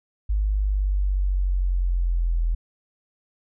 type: linear sweep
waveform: sine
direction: down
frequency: 51.7 to 41.24 Hz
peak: -19 dBFS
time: 0.29-2.55 s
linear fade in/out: 10 ms
effects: none